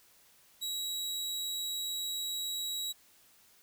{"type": "tone", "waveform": "sawtooth", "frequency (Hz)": 3871, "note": "B7", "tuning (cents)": -35, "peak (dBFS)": -31, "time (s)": [0.61, 2.93], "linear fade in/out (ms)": 20, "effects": ["white hiss -63 dBFS RMS until 3.62 s"]}